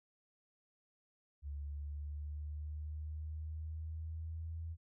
sine linear sweep, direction up, 71.3 to 82.41 Hz, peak -40 dBFS, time 1.42-4.77 s, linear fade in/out 50 ms, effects none

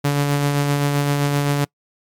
sawtooth tone with tremolo, 143.4 Hz, D3, 41 cents flat, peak -11 dBFS, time 0.04-1.65 s, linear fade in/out 10 ms, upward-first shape sine, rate 7.7 Hz, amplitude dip 30%, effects noise-tail reverb RT60 0.1 s tail -25 dB re dry + MP3 96 kbps

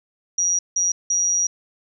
sine tone bursts at uneven times, 5760 Hz, F#8, 47 cents flat, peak -17 dBFS, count 3, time 0.38-0.59 / 0.76-0.92 / 1.1-1.47 s, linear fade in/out 5 ms, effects none

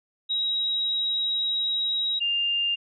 sine tone pair in turn, 3828 / 2802 Hz, A#7 / F7, +45 / +5 cents, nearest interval perfect fourth, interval 540 cents, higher first, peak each -23 / -22 dBFS, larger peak second, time 0.29-2.2 / 2.2-2.76 s, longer first, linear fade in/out 20 ms, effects none

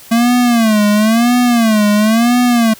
square tone with vibrato, 226 Hz, A3, 47 cents sharp, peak -9 dBFS, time 0.11-2.74 s, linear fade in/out 10 ms, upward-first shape sine, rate 0.98 Hz, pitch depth 150 cents each way, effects white hiss -38 dBFS RMS until 2.79 s

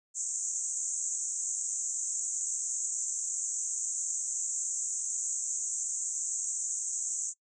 pink band-pass noise, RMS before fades -34 dBFS, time 0.14-7.34 s, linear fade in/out 50 ms, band 6400 to 8000 Hz, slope 96 dB/octave, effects noise-tail reverb RT60 0.1 s tail -22 dB re dry

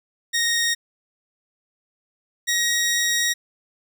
15% pulse tone pair in turn, 1864.7 / 1889.6 Hz, A#6 / A#6, 0 / +23 cents, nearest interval unison, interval 23 cents, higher second, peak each -13 dBFS, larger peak neither, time 0.33-0.75 / 2.47-3.34 s, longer second, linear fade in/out 20 ms, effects none

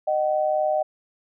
sine tone pair together, 615 / 758.9 Hz, D#5 / F#5, -20 / +44 cents, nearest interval major third, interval 364 cents, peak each -21 / -24 dBFS, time 0.07-0.83 s, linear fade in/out 10 ms, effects none

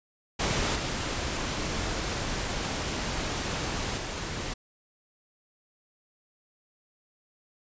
pink noise with level steps, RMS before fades -27 / -31 / -34 dBFS, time 0.39-4.54 s, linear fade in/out 10 ms, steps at 0.75 / 3.97 s, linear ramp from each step 10 ms, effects resampled to 16000 Hz

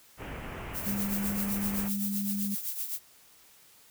pink low-pass noise, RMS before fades -40 dBFS, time 0.17-1.91 s, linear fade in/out 50 ms, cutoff 2900 Hz, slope 48 dB/octave
violet noise with tremolo, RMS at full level -32 dBFS, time 0.73-3 s, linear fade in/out 50 ms, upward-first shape triangle, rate 7.8 Hz, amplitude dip 70%
sine tone, 200.9 Hz, G3, 43 cents sharp, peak -30 dBFS, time 0.86-2.55 s, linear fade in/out 10 ms
effects white hiss -58 dBFS RMS until 3.9 s

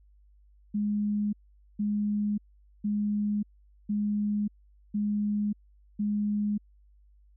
sine tone bursts, 207.7 Hz, G#3, in tune, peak -25 dBFS, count 6, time 0.74-6.58 s, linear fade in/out 10 ms, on 590 ms, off 460 ms, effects added 50 Hz sine -56 dBFS peak until 7.36 s

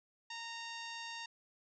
10% pulse tone, 924 Hz, A#5, 16 cents flat, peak -34 dBFS, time 0.3-1.26 s, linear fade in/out 5 ms, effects resampled to 16000 Hz

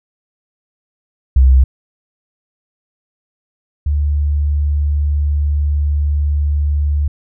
sine tone pair in turn, 65.2 / 73.18 Hz, C2 / D2, -5 / -6 cents, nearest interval major second, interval 199 cents, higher second, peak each -5 / -12 dBFS, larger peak first, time 1.36-1.64 / 3.86-7.08 s, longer second, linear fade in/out 5 ms, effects none

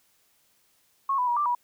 sine tone with pitch steps, 1094 / 993 / 959 / 1178 / 970 Hz, C#6 / B5 / A#5 / D6 / B5, -23 / +9 / +49 / +5 / -31 cents, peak -22 dBFS, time 1.09-1.55 s, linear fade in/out 5 ms, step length 92 ms, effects white hiss -66 dBFS RMS until 1.63 s

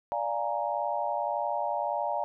sine chord, Bb dominant seventh, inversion first, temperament equal, 587.3 / 698.5 / 830.6 / 932.3 Hz, D5 / F5 / Ab5 / Bb5, 0 / 0 / 0 / 0 cents, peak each -33 dBFS, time 0.12-2.24 s, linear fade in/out 0 ms, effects none

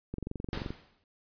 click train, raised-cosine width 3 ms, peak -23 dBFS, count 14, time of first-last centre 0.14-0.705 s, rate 23 Hz
pink noise with exponential decay, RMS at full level -36 dBFS, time 0.53-1.04 s, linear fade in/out 1 ms, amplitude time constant 110 ms
effects resampled to 11025 Hz

